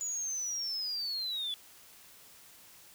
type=linear sweep; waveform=sine; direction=down; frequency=6940 to 3405 Hz; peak=-31 dBFS; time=0.01-1.54 s; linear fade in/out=0 ms; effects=tanh soft clip ceiling -31 dBFS + white hiss -56 dBFS RMS until 2.94 s